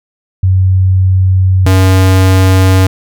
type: tone pair in turn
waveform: sine / square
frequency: 93.7 / 94.16 Hz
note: F#2 / F#2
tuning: +22 / +31 cents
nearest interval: unison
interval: 9 cents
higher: second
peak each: -5 dBFS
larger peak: neither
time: 0.43-1.66 / 1.66-2.87 s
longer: first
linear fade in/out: 5 ms
effects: none